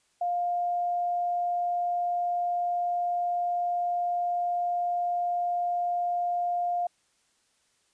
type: tone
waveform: sine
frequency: 704 Hz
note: F5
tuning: 14 cents sharp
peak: -25 dBFS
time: 0.21-6.87 s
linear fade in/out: 5 ms
effects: white hiss -69 dBFS RMS until 7.93 s + resampled to 22050 Hz